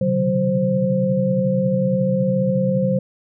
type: tone cluster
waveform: sine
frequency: 126.1 / 137 / 151.5 / 188.4 / 524 Hz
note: B2 / C#3 / D#3 / F#3 / C5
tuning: +36 / -20 / -46 / +32 / +2 cents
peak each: -28 / -25 / -28 / -19 / -20 dBFS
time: 0.01-2.99 s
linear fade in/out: 5 ms
effects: none